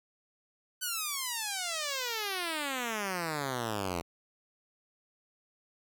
5% pulse exponential sweep, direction down, 1523 to 82.3 Hz, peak -21 dBFS, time 0.81-4.02 s, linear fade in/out 20 ms, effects none

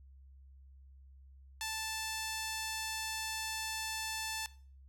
sawtooth tone with band-pass filter, 880 Hz, A5, in tune, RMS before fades -39 dBFS, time 1.61-4.46 s, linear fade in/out 0 ms, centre 6400 Hz, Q 0.55, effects noise-tail reverb RT60 0.4 s tail -18 dB re dry + added 67 Hz sine -54 dBFS peak until 4.88 s

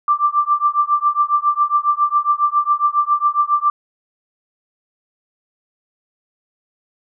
sine tone with tremolo, 1178 Hz, D6, 5 cents sharp, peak -9 dBFS, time 0.08-3.7 s, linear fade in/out 2 ms, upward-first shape triangle, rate 7.3 Hz, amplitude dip 100%, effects none

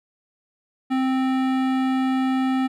sine tone with hard clipping, 261.6 Hz, C4, in tune, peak -21 dBFS, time 0.9-2.68 s, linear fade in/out 20 ms, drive 17 dB, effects none

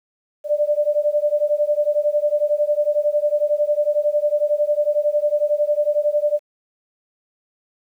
sine beating tone pair, 587.3 / 598.3 Hz, D5 / D5, 0 / +32 cents, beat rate 11 Hz, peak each -19 dBFS, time 0.44-6.4 s, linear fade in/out 50 ms, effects 9-bit

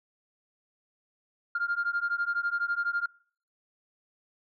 sine beating tone pair, 1396.9 / 1408.9 Hz, F6 / F6, 0 / +15 cents, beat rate 12 Hz, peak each -29 dBFS, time 1.55-3.06 s, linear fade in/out 5 ms, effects noise-tail reverb RT60 0.5 s tail -24 dB re dry + tanh soft clip ceiling -21 dBFS

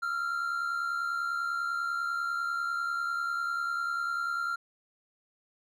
triangle tone pair together, 1318.5 / 1388.6 Hz, E6 / F6, 0 / -10 cents, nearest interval minor second, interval 90 cents, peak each -36 / -28 dBFS, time 0.02-4.56 s, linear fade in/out 10 ms, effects none

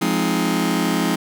sawtooth chord, F minor seventh, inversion none, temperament just, 174.61 / 209.5 / 261.9 / 314.3 Hz, F3 / Ab3 / C4 / Eb4, 0 / +15 / +2 / +18 cents, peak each -19 dBFS, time 0.01-1.16 s, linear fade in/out 10 ms, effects none

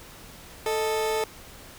30% pulse tone pair together, 439.8 / 622.3 Hz, A4 / D#5, -1 / 0 cents, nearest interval tritone, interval 601 cents, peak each -22 / -30 dBFS, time 0.66-1.24 s, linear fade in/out 2 ms, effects pink hiss -46 dBFS RMS until 1.78 s

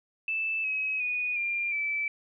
sine tone with pitch steps, 2636 / 2552 / 2471 / 2392 / 2316 Hz, E7 / D#7 / D#7 / D7 / D7, -1 / +43 / -13 / +31 / -25 cents, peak -27 dBFS, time 0.28-2.08 s, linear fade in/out 2 ms, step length 360 ms, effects none

